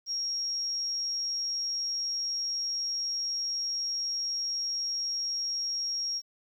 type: tone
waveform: sine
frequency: 5588 Hz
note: F8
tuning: in tune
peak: -29 dBFS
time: 0.06-6.22 s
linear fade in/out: 50 ms
effects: 10-bit